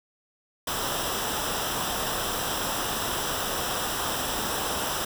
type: noise with comb filter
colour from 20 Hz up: pink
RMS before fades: -29 dBFS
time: 0.67-5.05 s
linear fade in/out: 5 ms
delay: 0.45 ms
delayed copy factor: -0.65
effects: none